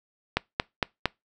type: click train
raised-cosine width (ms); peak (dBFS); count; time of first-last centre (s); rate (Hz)
0.3; -6; 4; 0.37-1.056; 4.37
effects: noise-tail reverb RT60 0.2 s tail -24 dB re dry